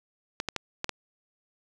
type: clicks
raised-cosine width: 0.2 ms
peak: -12 dBFS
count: 5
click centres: 0.401 / 0.487 / 0.563 / 0.844 / 0.893 s
effects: none